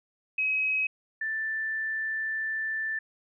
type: tone pair in turn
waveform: sine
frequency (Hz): 2546 / 1766.8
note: D#7 / A6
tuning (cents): +39 / +7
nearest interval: tritone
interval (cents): 632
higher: first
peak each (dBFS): -24 / -28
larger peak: first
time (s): 0.38-0.87 / 1.21-2.99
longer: second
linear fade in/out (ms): 5
effects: none